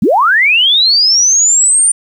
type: linear sweep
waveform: sine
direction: up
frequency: 152.3 to 9140 Hz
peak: -6 dBFS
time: 0.02-1.92 s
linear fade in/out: 5 ms
effects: 7-bit